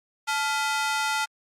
sawtooth ring-modulated tone, 1132 Hz, C#6, 36 cents sharp, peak -17 dBFS, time 0.27-1.26 s, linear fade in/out 20 ms, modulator 262 Hz, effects low-pass 10000 Hz 12 dB/octave + Opus 48 kbps

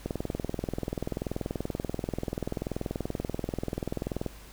click train, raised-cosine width 2 ms, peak -17 dBFS, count 88, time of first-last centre 0.06-4.263 s, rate 20.7 Hz, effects added 50 Hz sine -49 dBFS peak until 4.52 s + pink hiss -51 dBFS RMS until 4.52 s

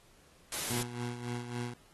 white noise, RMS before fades -36 dBFS, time 0.52-0.83 s, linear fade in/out 2 ms
20% pulse tone with tremolo, 120.9 Hz, B2, 36 cents flat, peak -29 dBFS, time 0.7-1.74 s, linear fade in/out 5 ms, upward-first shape sine, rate 3.6 Hz, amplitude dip 60%
effects pink hiss -63 dBFS RMS until 1.93 s + AAC 32 kbps

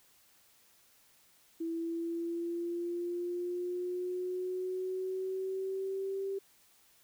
sine linear sweep, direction up, 329.5 to 392 Hz, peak -33 dBFS, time 1.6-6.39 s, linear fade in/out 10 ms, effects white hiss -65 dBFS RMS until 7.03 s

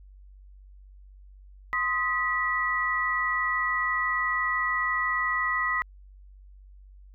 sine tone cluster, 1041 / 1252 / 1949 Hz, C6 / D#6 / B6, -9 / +10 / -23 cents, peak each -32 / -29 / -26 dBFS, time 1.73-5.82 s, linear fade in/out 0 ms, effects added 48 Hz sine -47 dBFS peak until 7.14 s

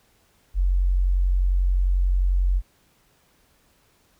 sine tone, 45.64 Hz, F#1, 23 cents flat, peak -17 dBFS, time 0.54-2.62 s, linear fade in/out 50 ms, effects pink hiss -62 dBFS RMS until 4.19 s

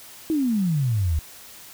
sine exponential sweep, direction down, 329.6 to 73 Hz, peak -19 dBFS, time 0.3-1.19 s, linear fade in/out 0 ms, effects white hiss -44 dBFS RMS until 1.73 s

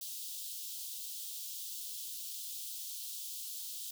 white high-pass noise, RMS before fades -43 dBFS, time 0.01-3.91 s, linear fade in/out 5 ms, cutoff 3100 Hz, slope 48 dB/octave, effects none

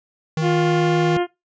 square tone with pitch glide, 157.9 to 158.81 Hz, D#3 to D#3, +26 to +36 cents, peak -20 dBFS, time 0.37-1.17 s, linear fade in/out 2 ms, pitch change +10 cents, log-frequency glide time 0.82-0.9 s
harmonic tone, 352.4 Hz, F4, 16 cents sharp, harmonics 1 / 2 / 3 / 4 / 5 / 6 / 7 / 8 / 9, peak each -18 / -24 / -32 / -32 / -36 / -36 / -38 / -39 / -37 dBFS, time 0.41-1.27 s, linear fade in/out 50 ms
effects noise-tail reverb RT60 0.2 s tail -20 dB re dry + resampled to 16000 Hz

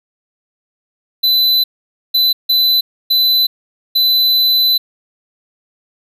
square tone bursts at uneven times, 4010 Hz, B7, 26 cents sharp, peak -10 dBFS, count 5, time 1.23-1.64 / 2.14-2.33 / 2.49-2.81 / 3.1-3.47 / 3.95-4.78 s, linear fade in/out 10 ms, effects none

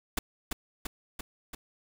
pink noise with echo, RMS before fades -29 dBFS, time 0.17-0.19 s, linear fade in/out 5 ms, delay 340 ms, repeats 4, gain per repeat -3 dB, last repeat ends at 1.55 s, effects none

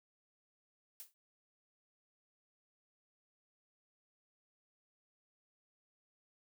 blue noise with exponential decay, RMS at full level -45 dBFS, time 1-1.14 s, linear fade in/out 0 ms, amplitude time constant 29 ms, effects none

